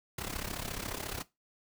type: noise with amplitude modulation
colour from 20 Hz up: pink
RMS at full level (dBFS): -35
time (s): 0.18-1.23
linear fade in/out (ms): 5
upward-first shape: sine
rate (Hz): 34.2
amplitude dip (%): 80
effects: noise-tail reverb RT60 0.2 s tail -18 dB re dry